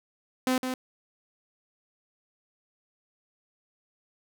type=tone with echo; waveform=sawtooth; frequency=256.6 Hz; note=C4; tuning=34 cents flat; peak=-19 dBFS; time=0.47-0.58 s; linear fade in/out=2 ms; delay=160 ms; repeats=1; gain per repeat=-6 dB; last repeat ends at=0.74 s; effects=none